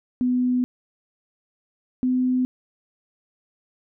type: tone pair in turn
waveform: sine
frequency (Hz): 249.8 / 253.7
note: B3 / B3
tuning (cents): +20 / +47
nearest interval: unison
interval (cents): 27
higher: second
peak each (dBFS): -18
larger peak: neither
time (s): 0.21-0.64 / 2.03-2.45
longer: first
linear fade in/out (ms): 0
effects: none